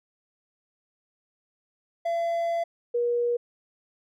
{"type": "tone pair in turn", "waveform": ["triangle", "sine"], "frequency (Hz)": [677, 478.7], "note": ["E5", "A#4"], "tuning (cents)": [46, 46], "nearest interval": "tritone", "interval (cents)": 600, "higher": "first", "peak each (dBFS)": -22, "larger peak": "neither", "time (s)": [[2.05, 2.64], [2.94, 3.37]], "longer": "first", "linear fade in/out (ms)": 10, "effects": []}